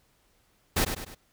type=noise with echo; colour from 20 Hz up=pink; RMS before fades=-24 dBFS; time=0.76-0.85 s; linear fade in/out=10 ms; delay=100 ms; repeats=3; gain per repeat=-7 dB; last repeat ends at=1.15 s; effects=pink hiss -67 dBFS RMS until 1.32 s